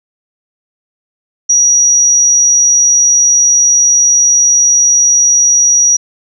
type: tone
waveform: sine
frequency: 5780 Hz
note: F#8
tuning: 41 cents flat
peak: -5 dBFS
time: 1.49-5.97 s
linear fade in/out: 10 ms
effects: none